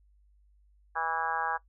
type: harmonic tone with a mistuned harmonic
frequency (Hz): 163.4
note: E3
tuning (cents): -15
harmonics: 3 / 4 / 5 / 6 / 7 / 8 / 9 / 10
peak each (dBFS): -45 / -45 / -33 / -36 / -35 / -38 / -39 / -35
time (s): 0.95-1.58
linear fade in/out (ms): 20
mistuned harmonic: 4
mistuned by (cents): -21
effects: noise-tail reverb RT60 0.1 s tail -18 dB re dry + added 50 Hz sine -60 dBFS peak until 1.68 s